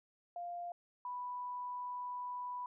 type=tone pair in turn; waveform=sine; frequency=698.5 / 987.8 Hz; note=F5 / B5; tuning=0 / 0 cents; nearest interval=tritone; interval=600 cents; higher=second; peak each=-40 / -39 dBFS; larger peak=second; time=0.36-0.72 / 1.05-2.66 s; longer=second; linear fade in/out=2 ms; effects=none